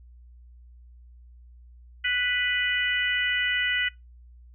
harmonic tone, 493.9 Hz, B4, in tune, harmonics 3 / 4 / 5 / 6, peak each -29 / -26 / -32 / -29 dBFS, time 2.04-3.89 s, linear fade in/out 10 ms, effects noise-tail reverb RT60 0.2 s tail -23 dB re dry + added 60 Hz sine -47 dBFS peak until 4.54 s

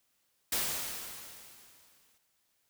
white noise with exponential decay, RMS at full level -30 dBFS, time 0.52-2.18 s, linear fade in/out 5 ms, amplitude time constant 360 ms, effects white hiss -75 dBFS RMS until 2.69 s

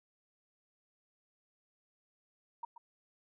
sine tone with echo, 937 Hz, A#5, 9 cents sharp, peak -37 dBFS, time 2.63-2.65 s, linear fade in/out 5 ms, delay 130 ms, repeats 1, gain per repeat -12 dB, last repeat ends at 2.78 s, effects none

